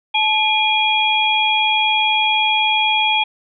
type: tone cluster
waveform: sine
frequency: 863 / 2421 / 3312 Hz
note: A5 / D#7 / G#7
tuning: -34 / -48 / -5 cents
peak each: -18 dBFS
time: 0.14-3.24 s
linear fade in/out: 10 ms
effects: none